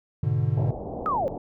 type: chord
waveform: triangle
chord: G# diminished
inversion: none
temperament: equal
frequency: 103.83 / 123.47 / 146.83 Hz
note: G#2 / B2 / D3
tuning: 0 / 0 / 0 cents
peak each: -24 / -23 / -24 dBFS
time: 0.23-0.71 s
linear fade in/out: 5 ms
type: low-pass noise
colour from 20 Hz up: white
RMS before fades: -34 dBFS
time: 0.57-1.38 s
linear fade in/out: 5 ms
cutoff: 780 Hz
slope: 48 dB/octave
type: linear sweep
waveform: sine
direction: down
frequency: 1310 to 489.4 Hz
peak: -22 dBFS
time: 1.06-1.28 s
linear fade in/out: 0 ms
effects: none